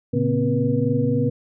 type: tone cluster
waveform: sine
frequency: 115.8 / 140.1 / 240.7 / 263.6 / 482.2 Hz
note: A#2 / C#3 / B3 / C4 / B4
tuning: -11 / +19 / -44 / +13 / -41 cents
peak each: -24 dBFS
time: 0.13-1.3 s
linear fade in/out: 10 ms
effects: none